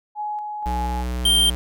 sine tone with tremolo, 841 Hz, G#5, 22 cents sharp, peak -24 dBFS, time 0.15-1.05 s, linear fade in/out 50 ms, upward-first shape square, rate 2.1 Hz, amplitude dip 30%
square tone with pitch glide, 61.74 to 61.31 Hz, B1 to B1, 0 to -12 cents, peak -24 dBFS, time 0.66-1.55 s, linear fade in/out 0 ms, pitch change -12 cents, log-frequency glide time 0.95-1.36 s
square tone, 3161 Hz, G7, 14 cents sharp, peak -15 dBFS, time 1.25-1.5 s, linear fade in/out 5 ms
effects none

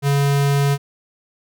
square tone, 141 Hz, C#3, 30 cents sharp, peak -15 dBFS, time 0.02-0.78 s, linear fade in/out 50 ms, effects none

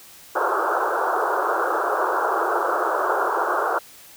white band-pass noise, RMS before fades -22 dBFS, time 0.35-3.79 s, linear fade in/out 10 ms, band 340 to 1500 Hz, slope 96 dB/octave, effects white hiss -46 dBFS RMS until 4.16 s

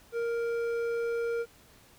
sine tone with hard clipping, 466.7 Hz, A#4, 2 cents sharp, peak -30 dBFS, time 0.12-1.46 s, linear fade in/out 50 ms, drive 8 dB, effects pink hiss -58 dBFS RMS until 1.98 s

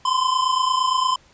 square tone pair together, 1019.3 / 1048 Hz, C6 / C6, -46 / +2 cents, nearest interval unison, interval 48 cents, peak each -20 / -23 dBFS, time 0.05-1.16 s, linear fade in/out 5 ms, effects pink hiss -54 dBFS RMS until 1.33 s + resampled to 16000 Hz

